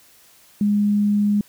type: tone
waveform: sine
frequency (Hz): 206.1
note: G#3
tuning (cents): -13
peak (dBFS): -15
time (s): 0.61-1.41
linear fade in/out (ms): 2
effects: white hiss -52 dBFS RMS until 1.48 s